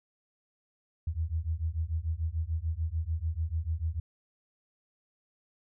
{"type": "beating tone pair", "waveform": "sine", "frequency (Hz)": [77.78, 84.58], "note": ["D#2", "E2"], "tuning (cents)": [0, 45], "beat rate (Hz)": 6.8, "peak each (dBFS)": [-32, -32], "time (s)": [1.07, 4], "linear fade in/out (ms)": 5, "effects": []}